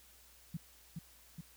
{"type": "tone with echo", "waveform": "sine", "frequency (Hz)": 164.81, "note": "E3", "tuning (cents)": 0, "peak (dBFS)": -36, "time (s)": [0.54, 0.57], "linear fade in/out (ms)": 5, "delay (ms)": 420, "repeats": 2, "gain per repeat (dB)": -3, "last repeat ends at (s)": 1.41, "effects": ["added 60 Hz sine -67 dBFS peak until 1.56 s", "white hiss -62 dBFS RMS until 1.56 s"]}